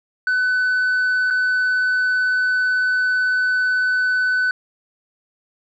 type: tone with dropouts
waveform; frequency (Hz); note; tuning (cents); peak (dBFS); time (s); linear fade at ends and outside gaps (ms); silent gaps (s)
sine; 1503; F#6; +27; -13; 0.27-4.51; 2; 1.303-1.307
effects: tanh soft clip ceiling -15 dBFS